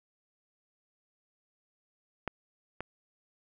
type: clicks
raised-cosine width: 0.5 ms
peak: -17 / -21 dBFS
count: 2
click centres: 2.277 / 2.806 s
effects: none